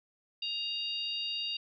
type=harmonic tone; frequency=937 Hz; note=A#5; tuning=9 cents sharp; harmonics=3 / 4 / 5; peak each=-35 / -38 / -40 dBFS; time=0.42-1.57 s; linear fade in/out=5 ms; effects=none